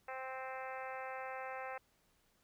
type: harmonic tone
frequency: 261.5 Hz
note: C4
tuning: 1 cent flat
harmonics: 2 / 3 / 4 / 5 / 6 / 7 / 8 / 9 / 10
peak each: -47 / -46 / -51 / -51 / -52 / -53 / -53 / -59 / -56 dBFS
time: 0.08-1.78 s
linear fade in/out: 5 ms
effects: pink hiss -74 dBFS RMS until 2.43 s